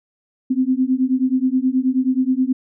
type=beating tone pair; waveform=sine; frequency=254 / 263.4 Hz; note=B3 / C4; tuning=+49 / +12 cents; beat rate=9.4 Hz; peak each=-18 dBFS; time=0.5-2.53 s; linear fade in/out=10 ms; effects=none